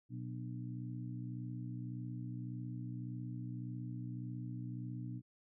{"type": "harmonic tone with a mistuned harmonic", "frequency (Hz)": 61.74, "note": "B1", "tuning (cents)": 0, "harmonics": [2, 3, 4, 5], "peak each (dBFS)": [-42, -49, -50, -50], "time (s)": [0.09, 5.22], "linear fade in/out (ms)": 50, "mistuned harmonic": 5, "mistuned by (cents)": -40, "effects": []}